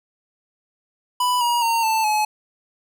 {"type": "tone with pitch steps", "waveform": "square", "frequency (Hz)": [991, 954.5, 919.3, 885.4, 852.8], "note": ["B5", "A#5", "A#5", "A5", "G#5"], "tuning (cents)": [6, 41, -24, 11, 46], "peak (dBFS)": -18, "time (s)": [1.2, 2.25], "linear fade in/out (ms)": 5, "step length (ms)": 210, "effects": []}